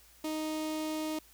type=tone with notch filter; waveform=sawtooth; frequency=311.1 Hz; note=D#4; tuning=in tune; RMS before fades=-35 dBFS; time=0.24-1.19 s; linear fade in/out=5 ms; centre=1600 Hz; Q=1.8; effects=added 56 Hz sine -64 dBFS peak until 1.33 s + white hiss -60 dBFS RMS until 1.33 s